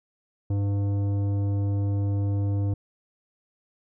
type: tone with tanh clipping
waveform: sine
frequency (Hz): 100.3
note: G2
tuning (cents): +40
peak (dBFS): -24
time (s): 0.5-2.74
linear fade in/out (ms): 5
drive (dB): 12
effects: none